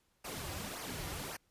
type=noise with flanger; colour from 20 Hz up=pink; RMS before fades=-42 dBFS; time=0.24-1.37 s; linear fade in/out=10 ms; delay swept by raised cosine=0.26 to 4.66 ms; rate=1.8 Hz; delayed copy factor=-0.7; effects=pink hiss -75 dBFS RMS until 1.5 s + resampled to 32000 Hz